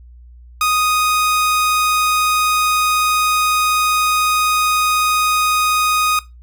sawtooth tone, 1244.5 Hz, D#6, in tune, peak -10 dBFS, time 0.61-6.19 s, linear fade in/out 2 ms, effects noise-tail reverb RT60 0.2 s tail -18 dB re dry + added 60 Hz sine -38 dBFS peak until 6.42 s

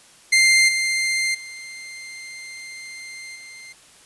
sawtooth tone with level steps, 2095 Hz, C7, 2 cents sharp, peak -9 / -16 / -31 / -35 dBFS, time 0.32-3.73 s, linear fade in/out 10 ms, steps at 0.68 / 1.34 / 3.35 s, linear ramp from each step 10 ms, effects white hiss -50 dBFS RMS until 4.05 s + resampled to 24000 Hz

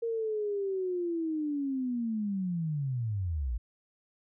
sine linear sweep, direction down, 466.2 to 52.6 Hz, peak -29 dBFS, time 0.02-3.58 s, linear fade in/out 10 ms, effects none

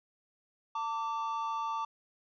triangle tone pair together, 898 / 1163.2 Hz, A5 / D6, +35 / -17 cents, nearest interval major third, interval 448 cents, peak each -33 / -33 dBFS, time 0.75-1.85 s, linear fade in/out 5 ms, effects resampled to 16000 Hz

